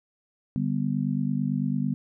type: chord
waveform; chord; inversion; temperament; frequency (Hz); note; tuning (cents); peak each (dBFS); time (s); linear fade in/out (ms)
sine; G major; second; just; 147 / 196 / 245; D3 / G3 / B3; +2 / 0 / -14; -28; 0.56-1.94; 0
effects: none